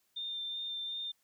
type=tone with vibrato; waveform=sine; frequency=3602 Hz; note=A7; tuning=40 cents sharp; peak=-36 dBFS; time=0.16-1.12 s; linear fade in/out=10 ms; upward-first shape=sine; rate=2.7 Hz; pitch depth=13 cents each way; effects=white hiss -75 dBFS RMS until 1.23 s